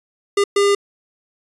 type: tone bursts at uneven times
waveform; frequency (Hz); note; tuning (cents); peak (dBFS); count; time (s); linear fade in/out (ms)
square; 402.7; G4; +47; -13; 2; 0.37-0.44 / 0.56-0.75; 5
effects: resampled to 24000 Hz